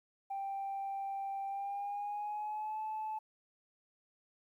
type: tone with pitch glide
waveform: sine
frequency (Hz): 786 to 867.1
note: G5 to A5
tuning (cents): +4 to -26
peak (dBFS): -35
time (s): 0.3-3.19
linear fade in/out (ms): 10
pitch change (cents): +170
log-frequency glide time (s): 1.46-2.8
effects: tanh soft clip ceiling -33 dBFS + 12-bit